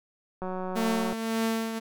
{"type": "click train", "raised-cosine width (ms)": 1, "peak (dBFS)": -21, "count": 132, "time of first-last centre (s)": [0.42, 1.128], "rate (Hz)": 185}
{"type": "tone with tremolo", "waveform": "sawtooth", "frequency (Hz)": 224.8, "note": "A3", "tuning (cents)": 37, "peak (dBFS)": -20, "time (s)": [0.75, 1.8], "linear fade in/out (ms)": 20, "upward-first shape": "triangle", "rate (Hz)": 1.8, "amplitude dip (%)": 60}
{"effects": []}